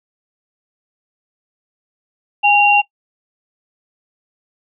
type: tone pair together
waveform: sine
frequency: 821 / 2762 Hz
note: G#5 / F7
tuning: -20 / -20 cents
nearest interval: octave + major sixth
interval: 2100 cents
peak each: -11 dBFS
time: 2.43-2.82 s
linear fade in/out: 20 ms
effects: noise-tail reverb RT60 0.1 s tail -19 dB re dry